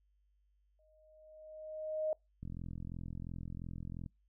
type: tone with exponential growth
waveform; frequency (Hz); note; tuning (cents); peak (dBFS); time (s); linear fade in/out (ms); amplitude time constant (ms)
sine; 622.3; D#5; 0; -30; 0.79-2.13; 2; 290
type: click train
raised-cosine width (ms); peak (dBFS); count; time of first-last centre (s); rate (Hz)
5; -32; 71; 2.43-4.062; 42.9
effects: noise-tail reverb RT60 0.2 s tail -26 dB re dry + added 50 Hz sine -70 dBFS peak until 4.28 s